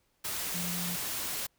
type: tone in noise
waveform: sine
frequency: 175.4 Hz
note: F3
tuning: 8 cents sharp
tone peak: -36 dBFS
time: 0.54-0.96 s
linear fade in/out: 10 ms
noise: white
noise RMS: -35 dBFS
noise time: 0.24-1.47 s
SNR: -4 dB
effects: pink hiss -73 dBFS RMS until 1.58 s